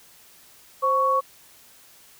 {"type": "tone pair together", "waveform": "sine", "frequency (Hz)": [525.7, 1114], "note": ["C5", "C#6"], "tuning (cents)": [8, 8], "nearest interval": "octave + minor second", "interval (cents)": 1300, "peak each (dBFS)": [-24, -19], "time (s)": [0.82, 1.21], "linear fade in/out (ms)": 20, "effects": ["white hiss -52 dBFS RMS until 2.19 s"]}